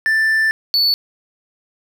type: tone pair in turn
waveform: triangle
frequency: 1770 / 4460 Hz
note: A6 / C#8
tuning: +10 / +10 cents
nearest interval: octave + major third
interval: 1600 cents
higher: second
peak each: -11 dBFS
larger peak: neither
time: 0.06-0.51 / 0.74-0.94 s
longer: first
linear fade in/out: 0 ms
effects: none